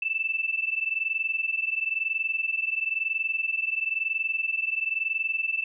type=tone pair together; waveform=sine; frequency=2637 / 2658 Hz; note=E7 / E7; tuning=0 / +14 cents; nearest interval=unison; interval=14 cents; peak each=-28 dBFS; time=0.02-5.64 s; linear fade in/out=5 ms; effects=none